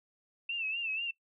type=tone with vibrato; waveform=sine; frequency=2677 Hz; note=E7; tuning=26 cents sharp; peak=-32 dBFS; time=0.49-1.11 s; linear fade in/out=5 ms; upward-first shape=sine; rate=4.1 Hz; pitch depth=85 cents each way; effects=noise-tail reverb RT60 0.1 s tail -20 dB re dry

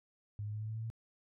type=tone with pitch steps; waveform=sine; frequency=103.83 / 105.34 / 106.87 / 108.43 / 110 / 111.6 / 113.23 Hz; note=G#2 / G#2 / A2 / A2 / A2 / A2 / A#2; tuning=0 / +25 / -50 / -25 / 0 / +25 / -50 cents; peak=-37 dBFS; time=0.39-0.901 s; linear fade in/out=0 ms; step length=73 ms; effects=none

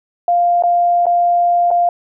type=tone with dropouts; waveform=sine; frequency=698.5 Hz; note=F5; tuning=in tune; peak=-10 dBFS; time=0.28-1.89 s; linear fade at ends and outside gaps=2 ms; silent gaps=0.624-0.636 / 1.057-1.066 / 1.706-1.712 s; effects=none

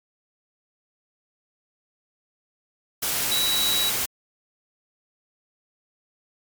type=tone in noise; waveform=sine; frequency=3900 Hz; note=B7; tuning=23 cents flat; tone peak=-22 dBFS; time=3.31-3.9 s; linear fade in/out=10 ms; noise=white; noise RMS=-25 dBFS; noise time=3.02-4.06 s; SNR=0 dB; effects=MP3 96 kbps

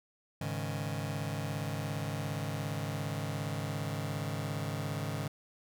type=chord; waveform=sawtooth; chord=Ab suspended fourth; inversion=none; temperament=just; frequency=103.83 / 138.43 / 155.74 Hz; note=Ab2 / Db3 / Eb3; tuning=0 / -2 / +2 cents; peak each=-34 dBFS; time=0.41-5.28 s; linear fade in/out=5 ms; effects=none

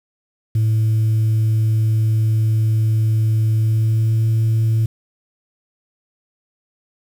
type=tone with pitch glide; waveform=sine; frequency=110 to 111.79 Hz; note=A2 to A2; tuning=0 to +28 cents; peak=-11 dBFS; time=0.55-4.86 s; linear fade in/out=5 ms; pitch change=+28 cents; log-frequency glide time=3.56-4.23 s; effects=tanh soft clip ceiling -12 dBFS + 7-bit

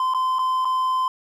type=tone with dropouts; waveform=triangle; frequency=1031 Hz; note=C6; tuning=26 cents flat; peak=-17 dBFS; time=0-1.08 s; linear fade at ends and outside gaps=2 ms; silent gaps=0.138-0.146 / 0.386-0.391 / 0.648-0.653 s; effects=none

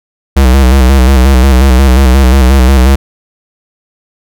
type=tone with vibrato; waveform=square; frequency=65.41 Hz; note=C2; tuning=in tune; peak=-3 dBFS; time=0.36-2.96 s; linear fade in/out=10 ms; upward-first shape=square; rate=5.6 Hz; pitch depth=66 cents each way; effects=none

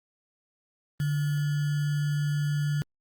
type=tone with sample-and-hold; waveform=sine; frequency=146.83 Hz; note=D3; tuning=in tune; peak=-24 dBFS; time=1-2.82 s; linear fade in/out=0 ms; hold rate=1575 Hz; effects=Opus 24 kbps

